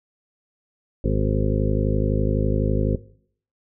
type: harmonic tone with a mistuned harmonic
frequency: 51.91 Hz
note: G#1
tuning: in tune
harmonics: 1 / 2 / 3 / 4 / 5 / 7 / 8 / 9 / 10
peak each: -22 / -25 / -27 / -28 / -29 / -30 / -31 / -32 / -32 dBFS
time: 1.04-2.96 s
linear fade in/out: 5 ms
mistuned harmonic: 10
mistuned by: +24 cents
effects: noise-tail reverb RT60 0.6 s tail -19 dB re dry